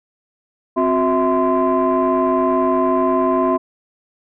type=tone cluster; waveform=sine; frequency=263.5 / 364.2 / 653 / 1034 Hz; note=C4 / F#4 / E5 / C6; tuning=+12 / -27 / -17 / -21 cents; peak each=-18 dBFS; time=0.76-3.58 s; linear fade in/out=20 ms; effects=tanh soft clip ceiling -8 dBFS